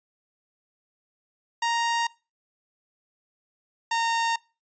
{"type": "tone pair in turn", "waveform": "sawtooth", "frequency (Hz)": [932.3, 920], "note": ["A#5", "A#5"], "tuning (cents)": [0, -23], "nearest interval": "unison", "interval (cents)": 23, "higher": "first", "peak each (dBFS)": -19, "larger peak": "neither", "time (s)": [[1.62, 2.07], [3.91, 4.36]], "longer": "neither", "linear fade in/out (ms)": 5, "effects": ["noise-tail reverb RT60 0.3 s tail -23 dB re dry", "resampled to 16000 Hz"]}